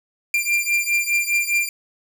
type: beating tone pair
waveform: 45% pulse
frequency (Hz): 2379 / 2383.9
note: D7 / D7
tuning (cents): +22 / +25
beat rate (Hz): 4.9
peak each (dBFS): -21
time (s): 0.34-1.69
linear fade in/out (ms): 2
effects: none